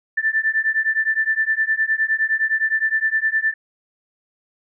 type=beating tone pair; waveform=sine; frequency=1764 / 1773.7 Hz; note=A6 / A6; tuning=+4 / +13 cents; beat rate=9.7 Hz; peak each=-20 / -20 dBFS; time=0.17-3.54 s; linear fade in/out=10 ms; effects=none